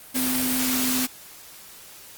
sine tone in noise, 255.8 Hz, C4, 39 cents flat, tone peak -25 dBFS, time 0.14-1.07 s, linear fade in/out 20 ms, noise white, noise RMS -25 dBFS, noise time 0.14-1.07 s, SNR -3 dB, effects white hiss -45 dBFS RMS until 2.17 s + Opus 32 kbps

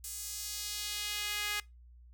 sawtooth tone with high-pass filter sweep, 415.3 Hz, G#4, in tune, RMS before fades -38 dBFS, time 0.04-1.6 s, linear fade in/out 2 ms, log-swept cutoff 8100 to 1900 Hz, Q 1.2, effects noise-tail reverb RT60 0.2 s tail -22 dB re dry + added 60 Hz sine -53 dBFS peak until 2.13 s

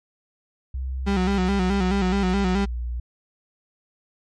sine tone with pitch glide, 65.2 to 59.79 Hz, C2 to A#1, -5 to +45 cents, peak -25 dBFS, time 0.74-3 s, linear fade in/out 5 ms, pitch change -150 cents, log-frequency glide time 1.19-2.31 s
35% pulse tone with vibrato, 190.9 Hz, G3, 46 cents flat, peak -18 dBFS, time 1.06-2.66 s, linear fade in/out 20 ms, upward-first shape square, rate 4.7 Hz, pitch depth 71 cents each way
effects low-pass 5000 Hz 12 dB/octave + MP3 64 kbps

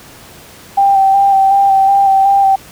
sine tone with vibrato, 784 Hz, G5, in tune, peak -6 dBFS, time 0.77-2.56 s, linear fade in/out 10 ms, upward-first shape square, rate 2.7 Hz, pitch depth 18 cents each way, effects pink hiss -37 dBFS RMS until 2.71 s + high-pass 60 Hz 12 dB/octave

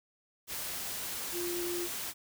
sine tone in noise, 349.2 Hz, F4, in tune, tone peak -34 dBFS, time 1.32-1.89 s, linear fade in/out 50 ms, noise white, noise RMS -38 dBFS, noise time 0.47-2.14 s, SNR +1 dB, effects none

